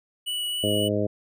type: tone with vibrato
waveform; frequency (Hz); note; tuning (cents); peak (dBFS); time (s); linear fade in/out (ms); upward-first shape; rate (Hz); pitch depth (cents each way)
square; 2944; F#7; -9; -27; 0.26-0.89; 20; triangle; 3.7; 9
type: harmonic tone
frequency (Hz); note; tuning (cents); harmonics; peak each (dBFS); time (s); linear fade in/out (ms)
103.8; G#2; 0; 1 / 2 / 3 / 4 / 5 / 6; -29 / -29 / -29 / -29 / -29 / -29; 0.63-1.07; 10
effects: none